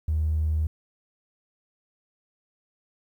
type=tone; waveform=triangle; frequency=77.78 Hz; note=D#2; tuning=in tune; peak=-18 dBFS; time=0.08-0.67 s; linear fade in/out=5 ms; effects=tanh soft clip ceiling -19 dBFS + 10-bit